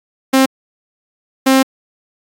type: tone bursts at uneven times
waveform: sawtooth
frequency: 265.3 Hz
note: C4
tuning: 24 cents sharp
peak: -4 dBFS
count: 2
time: 0.33-0.46 / 1.46-1.63 s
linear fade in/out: 10 ms
effects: AAC 48 kbps